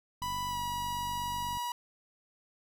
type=tone with pitch glide; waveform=45% pulse; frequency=987.8 to 967.5 Hz; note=B5 to B5; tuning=0 to -36 cents; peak=-33 dBFS; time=0.22-1.72 s; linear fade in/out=2 ms; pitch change=-36 cents; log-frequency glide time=0.48-0.58 s
type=click train; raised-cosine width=5 ms; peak=-34 dBFS; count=66; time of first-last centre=0.22-1.571 s; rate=48.1 Hz
effects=none